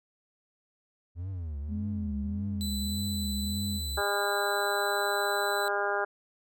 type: tone with vibrato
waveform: triangle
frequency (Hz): 82.41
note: E2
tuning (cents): 0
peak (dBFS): -31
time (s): 1.15-4.02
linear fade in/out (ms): 50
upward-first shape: triangle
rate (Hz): 1.7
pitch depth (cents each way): 300
type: tone with pitch glide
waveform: sine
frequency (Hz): 209.7 to 203.5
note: G#3 to G#3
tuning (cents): +17 to -35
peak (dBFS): -32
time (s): 1.68-3.81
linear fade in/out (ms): 50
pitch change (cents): -52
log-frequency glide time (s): 2.04-2.28
type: tone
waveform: sawtooth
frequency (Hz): 3993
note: B7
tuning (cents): +18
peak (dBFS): -32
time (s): 2.61-5.68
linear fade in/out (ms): 0
type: harmonic tone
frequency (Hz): 202.4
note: G#3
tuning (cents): -44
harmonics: 2 / 3 / 4 / 5 / 6 / 7 / 8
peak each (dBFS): -33 / -34 / -33 / -38 / -37 / -33 / -35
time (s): 3.97-6.05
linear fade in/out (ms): 10
effects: none